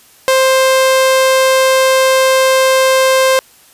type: tone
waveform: sawtooth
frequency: 525 Hz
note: C5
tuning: 6 cents sharp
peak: -4 dBFS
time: 0.28-3.39 s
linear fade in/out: 0 ms
effects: white hiss -45 dBFS RMS until 3.73 s + resampled to 32000 Hz